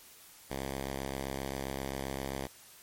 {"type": "tone", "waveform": "5% pulse", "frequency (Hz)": 67.6, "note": "C#2", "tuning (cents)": -43, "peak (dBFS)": -24, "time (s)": [0.5, 2.47], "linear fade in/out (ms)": 5, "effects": ["white hiss -55 dBFS RMS until 2.82 s", "MP3 64 kbps"]}